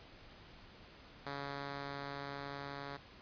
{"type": "tone with level ramp", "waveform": "5% pulse", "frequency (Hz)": 140.6, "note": "C#3", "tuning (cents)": 25, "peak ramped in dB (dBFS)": [-29, -32], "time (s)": [1.26, 2.97], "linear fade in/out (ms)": 5, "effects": ["pink hiss -57 dBFS RMS until 3.21 s", "resampled to 11025 Hz"]}